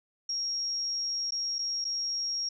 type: tone with dropouts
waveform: sine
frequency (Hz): 5588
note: F8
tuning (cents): 0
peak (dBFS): -29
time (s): 0.29-2.49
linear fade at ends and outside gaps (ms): 5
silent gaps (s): 1.308-1.32 / 1.585-1.589 / 1.844-1.85
effects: none